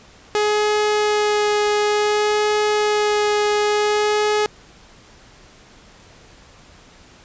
sawtooth tone with vibrato, 419.5 Hz, G#4, 17 cents sharp, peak -12 dBFS, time 0.35-4.46 s, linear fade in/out 0 ms, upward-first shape sine, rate 0.56 Hz, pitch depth 9 cents each way, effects pink hiss -47 dBFS RMS until 7.24 s + resampled to 16000 Hz

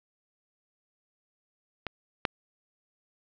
clicks, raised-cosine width 0.3 ms, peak -16 / -8 dBFS, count 2, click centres 1.867 / 2.252 s, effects low-pass 4000 Hz 12 dB/octave

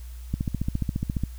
click train, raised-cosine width 5 ms, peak -13 dBFS, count 14, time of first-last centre 0.34-1.237 s, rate 14.5 Hz, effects added 60 Hz sine -36 dBFS peak until 1.38 s + white hiss -54 dBFS RMS until 1.38 s

